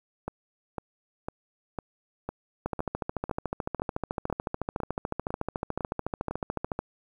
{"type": "two click trains", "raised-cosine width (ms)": 1, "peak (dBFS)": [-18, -15], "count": [13, 58], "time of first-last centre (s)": [[0.28, 6.31], [2.66, 6.79]], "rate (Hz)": [1.99, 13.8], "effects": ["9-bit"]}